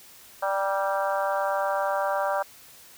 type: harmonic tone with a mistuned harmonic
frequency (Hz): 196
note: G3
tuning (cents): 0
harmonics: 3 / 4 / 5 / 6 / 7 / 8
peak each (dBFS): -27 / -29 / -31 / -33 / -34 / -35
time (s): 0.42-2.43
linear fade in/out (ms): 10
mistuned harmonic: 5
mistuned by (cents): -31
effects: white hiss -50 dBFS RMS until 2.97 s